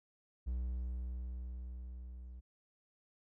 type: tone with level ramp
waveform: triangle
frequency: 61.74 Hz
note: B1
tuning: in tune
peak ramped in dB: -32 to -45 dBFS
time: 0.46-2.41 s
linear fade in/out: 20 ms
effects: none